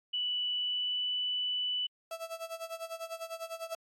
sine tone with pitch glide, 2963 to 2980 Hz, F#7 to F#7, +2 to +12 cents, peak -30 dBFS, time 0.13-1.87 s, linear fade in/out 10 ms, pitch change +10 cents, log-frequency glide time 0.53-1.11 s
35% pulse tone with tremolo, 659.3 Hz, E5, in tune, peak -34 dBFS, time 2.11-3.75 s, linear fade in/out 2 ms, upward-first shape sine, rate 10 Hz, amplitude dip 85%
effects AAC 48 kbps

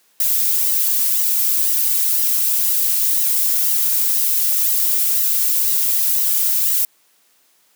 violet noise with flanger, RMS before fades -17 dBFS, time 0.2-6.85 s, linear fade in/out 2 ms, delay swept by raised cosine 1 to 2.6 ms, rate 2 Hz, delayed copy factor +0.6, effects white hiss -58 dBFS RMS until 7.75 s + high-pass 200 Hz 12 dB/octave

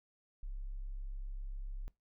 sine tone, 33.66 Hz, C1, 50 cents sharp, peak -39 dBFS, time 0.43-1.88 s, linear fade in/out 0 ms, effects noise-tail reverb RT60 0.2 s tail -21 dB re dry

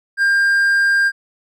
triangle tone, 1600 Hz, G6, 35 cents sharp, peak -10 dBFS, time 0.17-1.12 s, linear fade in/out 50 ms, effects none

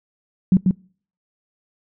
sine tone with echo, 185.9 Hz, F#3, 8 cents sharp, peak -9 dBFS, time 0.52-0.57 s, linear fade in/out 2 ms, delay 140 ms, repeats 1, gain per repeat -3 dB, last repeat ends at 0.71 s, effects noise-tail reverb RT60 0.5 s tail -26 dB re dry

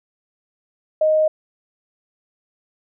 sine tone, 622.3 Hz, D#5, in tune, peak -13 dBFS, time 1.01-1.28 s, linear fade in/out 5 ms, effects none

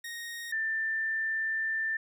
sawtooth / sine tone pair in turn, 1864.7 / 1780.5 Hz, A#6 / A6, 0 / +20 cents, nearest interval minor second, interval 80 cents, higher first, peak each -34 / -28 dBFS, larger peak second, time 0.04-0.52 / 0.52-1.97 s, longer second, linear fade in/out 5 ms, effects none

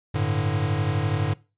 square chord, G suspended second, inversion none, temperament equal, 98 / 110 / 146.83 Hz, G2 / A2 / D3, 0 / 0 / 0 cents, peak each -27 dBFS, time 0.14-1.34 s, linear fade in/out 10 ms, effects noise-tail reverb RT60 0.3 s tail -21 dB re dry + resampled to 8000 Hz

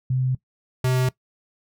sine / square tone pair in turn, 129.1 / 128.06 Hz, C3 / C3, -23 / -37 cents, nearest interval unison, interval 14 cents, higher first, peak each -19 dBFS, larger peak neither, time 0.1-0.35 / 0.84-1.09 s, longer neither, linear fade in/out 5 ms, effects noise-tail reverb RT60 0.1 s tail -19 dB re dry

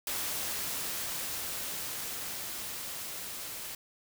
white noise with level ramp, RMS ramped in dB -34 to -41 dBFS, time 0.07-3.75 s, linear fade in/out 2 ms, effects none

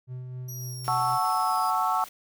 triangle tone with tremolo, 126.7 Hz, B2, 45 cents sharp, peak -31 dBFS, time 0.07-1.19 s, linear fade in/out 50 ms, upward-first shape sine, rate 3.8 Hz, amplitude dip 30%
20% pulse linear sweep, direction down, 5800 to 4900 Hz, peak -34 dBFS, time 0.48-1.71 s, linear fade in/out 10 ms
white noise, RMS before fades -45 dBFS, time 0.84-2.09 s, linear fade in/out 5 ms
sine chord, F# minor seventh, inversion none, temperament equal, 740 / 880 / 1108.7 / 1318.5 Hz, F#5 / A5 / C#6 / E6, 0 / 0 / 0 / 0 cents, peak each -28 dBFS, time 0.88-2.04 s, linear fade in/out 0 ms
effects none

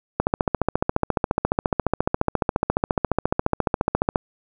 click train, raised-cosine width 1 ms, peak -4 dBFS, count 58, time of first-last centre 0.2-4.158 s, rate 14.4 Hz, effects none

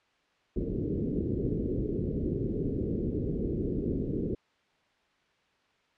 white low-pass noise, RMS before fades -31 dBFS, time 0.56-4.35 s, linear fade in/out 5 ms, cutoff 430 Hz, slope 48 dB/octave, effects white hiss -68 dBFS RMS until 5.97 s + low-pass 3000 Hz 12 dB/octave

